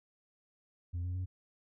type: tone with pitch steps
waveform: sine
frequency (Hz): 87.31 / 89.66 / 92.08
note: F2 / F2 / F#2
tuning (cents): 0 / +46 / -8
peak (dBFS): -31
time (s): 0.93-1.26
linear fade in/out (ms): 20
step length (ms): 110
effects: tanh soft clip ceiling -33 dBFS